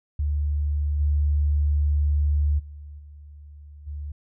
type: tone with level steps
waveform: sine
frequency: 73.42 Hz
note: D2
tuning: in tune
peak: -21 / -18 / -37 / -41 / -30 dBFS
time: 0.19-4.12 s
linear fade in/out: 5 ms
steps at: 0.99 / 2.58 / 2.98 / 3.86 s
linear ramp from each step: 20 ms
effects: none